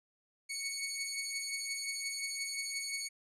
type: beating tone pair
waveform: 15% pulse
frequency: 2217 / 2222.7 Hz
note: C#7 / C#7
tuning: 0 / +4 cents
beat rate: 5.7 Hz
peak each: -36 / -31 dBFS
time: 0.49-3.09 s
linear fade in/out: 20 ms
effects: resampled to 32000 Hz